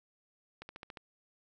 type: click train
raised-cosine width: 0.3 ms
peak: -29 dBFS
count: 6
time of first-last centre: 0.62-0.972 s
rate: 14.2 Hz
effects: none